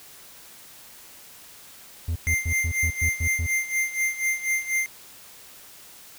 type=tone bursts; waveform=triangle; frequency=83 Hz; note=E2; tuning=12 cents sharp; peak=-21 dBFS; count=8; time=2.08-3.466 s; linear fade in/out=5 ms; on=77 ms; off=110 ms
type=tone with tremolo; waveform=square; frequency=2096 Hz; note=C7; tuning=2 cents sharp; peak=-21 dBFS; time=2.27-4.86 s; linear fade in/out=0 ms; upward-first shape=sine; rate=4.1 Hz; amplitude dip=80%
effects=white hiss -47 dBFS RMS until 6.18 s